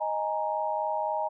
sine chord, D# suspended fourth, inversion none, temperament just, 622.3 / 829.7 / 933.4 Hz, D#5 / G#5 / A#5, 0 / -2 / +2 cents, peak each -31 dBFS, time 0-1.29 s, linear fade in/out 20 ms, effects none

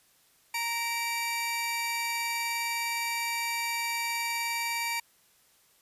sawtooth tone pair together, 932.3 / 2321 Hz, A#5 / D7, 0 / -21 cents, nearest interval octave + major third, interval 1579 cents, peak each -29 / -28 dBFS, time 0.54-5 s, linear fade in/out 5 ms, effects white hiss -64 dBFS RMS until 5.81 s + resampled to 32000 Hz

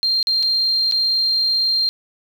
sine tone with dropouts, 4186 Hz, C8, in tune, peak -15 dBFS, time 0.03-1.89 s, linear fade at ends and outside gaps 0 ms, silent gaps 0.228-0.271 / 0.427-0.431 / 0.913-0.922 s, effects 7-bit

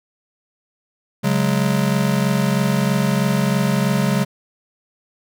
square chord, C# suspended fourth, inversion none, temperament just, 138.59 / 184.79 / 207.9 Hz, C#3 / F#3 / G#3, 0 / -2 / +2 cents, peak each -21 dBFS, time 1.23-4.25 s, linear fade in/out 20 ms, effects none

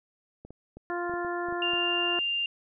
clicks, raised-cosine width 2 ms, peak -31 dBFS, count 9, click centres 0.45 / 0.506 / 0.77 / 1.096 / 1.138 / 1.248 / 1.486 / 1.525 / 1.735 s
harmonic tone, 349.2 Hz, F4, in tune, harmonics 1 / 2 / 3 / 4 / 5, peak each -32 / -35 / -37 / -38 / -39 dBFS, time 0.9-2.19 s, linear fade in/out 0 ms
sine tone, 2794 Hz, F7, in tune, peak -26 dBFS, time 1.62-2.46 s, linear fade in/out 2 ms
effects none

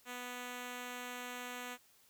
5% pulse tone, 246.9 Hz, B3, in tune, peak -31 dBFS, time 0.05-1.78 s, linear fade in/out 50 ms, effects white hiss -67 dBFS RMS until 2.09 s

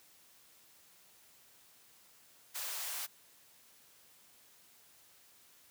white high-pass noise, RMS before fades -40 dBFS, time 2.54-3.07 s, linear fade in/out 20 ms, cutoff 580 Hz, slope 24 dB/octave, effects white hiss -63 dBFS RMS until 5.7 s + high-pass 60 Hz 12 dB/octave

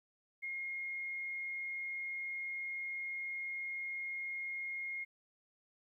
sine tone, 2143 Hz, C7, 41 cents sharp, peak -38 dBFS, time 0.42-5.05 s, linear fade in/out 20 ms, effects 13-bit

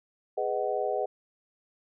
sine chord, G# minor seventh, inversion none, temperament just, 415.3 / 498.4 / 623 / 747.5 Hz, G#4 / B4 / D#5 / F#5, 0 / +16 / +2 / +17 cents, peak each -32 dBFS, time 0.37-1.06 s, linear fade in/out 10 ms, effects none

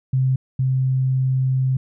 sine tone pair in turn, 130.81 / 130.81 Hz, C3 / C3, 0 / 0 cents, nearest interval unison, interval 0 cents, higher neither, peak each -15 / -16 dBFS, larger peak first, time 0.13-0.36 / 0.59-1.77 s, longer second, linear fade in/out 5 ms, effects none

